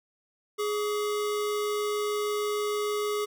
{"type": "tone pair together", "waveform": "square", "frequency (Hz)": [417.4, 1145.7], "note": ["G#4", "D6"], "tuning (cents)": [9, -43], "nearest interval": "octave + perfect fourth", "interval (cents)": 1748, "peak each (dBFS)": [-28, -37], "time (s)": [0.58, 3.26], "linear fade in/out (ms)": 20, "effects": []}